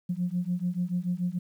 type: beating tone pair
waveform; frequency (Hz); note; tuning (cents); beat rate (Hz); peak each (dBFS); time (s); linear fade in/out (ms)
sine; 174.61 / 181.51; F3 / F#3; 0 / -33; 6.9; -29; 0.09-1.39; 10
effects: tanh soft clip ceiling -19 dBFS + 10-bit